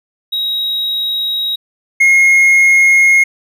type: tone pair in turn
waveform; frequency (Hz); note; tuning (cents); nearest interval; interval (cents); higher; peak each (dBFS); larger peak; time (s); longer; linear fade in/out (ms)
triangle; 3811 / 2151; A#7 / C7; +38 / +47; minor seventh; 991; first; -13 / -4; second; 0.32-1.56 / 2-3.24; neither; 10
effects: none